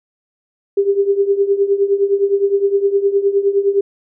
sine tone with tremolo, 398.3 Hz, G4, 28 cents sharp, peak -8 dBFS, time 0.77-3.81 s, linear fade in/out 5 ms, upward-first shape triangle, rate 9.7 Hz, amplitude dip 85%, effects none

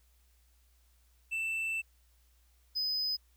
triangle tone pair in turn, 2661 / 5023 Hz, E7 / D#8, +16 / +16 cents, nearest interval major seventh, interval 1100 cents, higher second, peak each -30 / -29 dBFS, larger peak second, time 1.31-1.82 / 2.75-3.17 s, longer first, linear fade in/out 20 ms, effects added 60 Hz sine -64 dBFS peak until 3.36 s + white hiss -72 dBFS RMS until 3.36 s

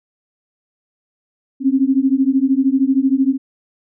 sine beating tone pair, 261.4 / 274.4 Hz, C4 / C#4, -1 / -17 cents, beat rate 13 Hz, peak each -15 dBFS, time 1.6-3.38 s, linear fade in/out 50 ms, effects none

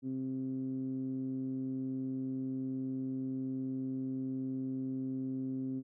15% pulse tone with low-pass filter, 131.6 Hz, C3, 10 cents sharp, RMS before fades -37 dBFS, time 0.02-5.83 s, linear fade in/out 50 ms, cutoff 270 Hz, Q 4.1, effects none

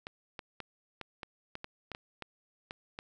clicks, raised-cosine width 0.3 ms, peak -24 dBFS, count 12, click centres 0.069 / 0.392 / 0.603 / 1.013 / 1.232 / 1.554 / 1.644 / 1.917 / 1.949 / 2.223 / 2.709 / 2.989 s, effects none

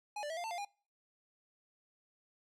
square tone with pitch steps, 834 / 589 / 649 / 699 / 892 / 700 / 812 Hz, G#5 / D5 / E5 / F5 / A5 / F5 / G#5, +7 / +5 / -27 / +1 / +23 / +4 / -39 cents, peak -39 dBFS, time 0.16-0.65 s, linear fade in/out 5 ms, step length 70 ms, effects noise-tail reverb RT60 0.4 s tail -25 dB re dry + low-pass 9000 Hz 12 dB/octave

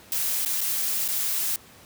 blue noise with dropouts, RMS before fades -26 dBFS, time 0.12-1.56 s, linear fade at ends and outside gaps 1 ms, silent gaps 0.45-0.459 / 0.607-0.613 / 1.079-1.086 s, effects pink hiss -50 dBFS RMS until 1.85 s + high-pass 80 Hz 12 dB/octave

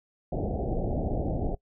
pink low-pass noise, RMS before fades -29 dBFS, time 0.32-1.55 s, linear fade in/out 5 ms, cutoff 780 Hz, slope 96 dB/octave, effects noise-tail reverb RT60 0.1 s tail -21 dB re dry

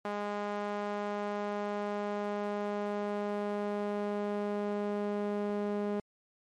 sawtooth tone with band-pass filter sweep, 205.8 Hz, G#3, 16 cents flat, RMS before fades -34 dBFS, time 0.05-6 s, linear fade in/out 0 ms, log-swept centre 840 to 420 Hz, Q 1, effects MP3 64 kbps

